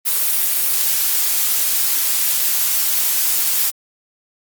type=noise; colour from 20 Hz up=blue; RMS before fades=-17 dBFS; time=0.05-3.71 s; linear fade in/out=20 ms; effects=Opus 32 kbps